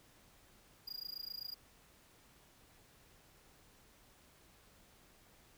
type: tone with amplitude modulation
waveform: square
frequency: 4847 Hz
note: D#8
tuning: 46 cents flat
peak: -40 dBFS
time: 0.87-1.55 s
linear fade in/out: 10 ms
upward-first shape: sine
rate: 27.7 Hz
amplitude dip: 100%
effects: pink hiss -65 dBFS RMS until 5.57 s